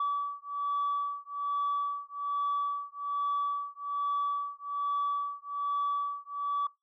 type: beating tone pair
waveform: sine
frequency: 1147 / 1148.2 Hz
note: D6 / D6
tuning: -41 / -39 cents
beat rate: 1.2 Hz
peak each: -31 dBFS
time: 0-6.67 s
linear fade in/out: 5 ms
effects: noise-tail reverb RT60 0.2 s tail -23 dB re dry + tanh soft clip ceiling -24 dBFS